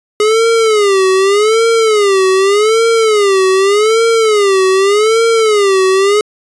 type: tone with vibrato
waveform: square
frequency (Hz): 416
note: G#4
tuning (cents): +3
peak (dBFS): -8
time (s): 0.2-6.21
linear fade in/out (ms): 2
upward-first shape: sine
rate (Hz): 0.84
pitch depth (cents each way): 170
effects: resampled to 22050 Hz